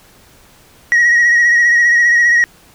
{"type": "tone with vibrato", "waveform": "sine", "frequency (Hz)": 1901, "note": "A#6", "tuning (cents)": 33, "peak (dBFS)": -5, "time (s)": [0.92, 2.44], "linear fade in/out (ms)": 0, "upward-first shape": "sine", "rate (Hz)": 15, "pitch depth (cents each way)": 34, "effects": ["tanh soft clip ceiling -6 dBFS", "pink hiss -46 dBFS RMS until 2.74 s"]}